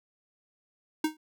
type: tone with exponential decay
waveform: square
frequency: 311.1 Hz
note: D#4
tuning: in tune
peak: -22 dBFS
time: 1.04-1.17 s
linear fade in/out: 5 ms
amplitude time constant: 27 ms
effects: none